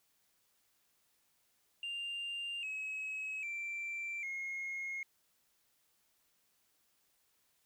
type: tone with pitch steps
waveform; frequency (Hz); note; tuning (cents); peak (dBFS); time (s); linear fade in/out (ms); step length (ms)
sine; 2794 / 2562 / 2349 / 2154; F7 / E7 / D7 / C7; 0 / -50 / 0 / +50; -36; 1.83-5.03; 2; 800
effects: tanh soft clip ceiling -36 dBFS + white hiss -75 dBFS RMS until 7.65 s